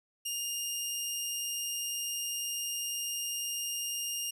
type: tone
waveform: 15% pulse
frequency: 2822 Hz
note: F7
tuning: 17 cents sharp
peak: -26 dBFS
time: 0.25-4.31 s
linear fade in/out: 10 ms
effects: none